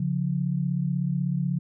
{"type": "tone pair together", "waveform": "sine", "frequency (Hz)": [140.6, 176.84], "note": ["C#3", "F3"], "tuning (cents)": [25, 22], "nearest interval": "major third", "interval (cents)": 397, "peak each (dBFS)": -26, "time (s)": [0, 1.59], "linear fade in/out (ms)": 5, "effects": []}